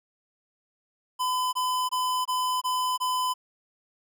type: tone bursts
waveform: square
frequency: 1010 Hz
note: B5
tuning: 39 cents sharp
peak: -25 dBFS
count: 6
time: 1.19-3.34 s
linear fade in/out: 20 ms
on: 340 ms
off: 22 ms
effects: none